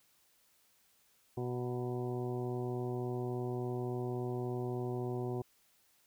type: harmonic tone with a mistuned harmonic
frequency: 123.5 Hz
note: B2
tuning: in tune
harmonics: 1 / 2 / 3 / 4 / 5 / 6 / 7 / 8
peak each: -38 / -43 / -38 / -49 / -51 / -47 / -55 / -54 dBFS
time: 1.37-5.42 s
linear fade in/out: 5 ms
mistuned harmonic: 7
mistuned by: +58 cents
effects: white hiss -70 dBFS RMS until 6.06 s